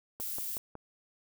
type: click train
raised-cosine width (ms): 1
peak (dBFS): -29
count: 4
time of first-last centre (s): 0.2-0.754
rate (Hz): 5.42
type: noise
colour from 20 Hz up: violet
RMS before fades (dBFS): -37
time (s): 0.2-0.58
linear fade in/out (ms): 0
effects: none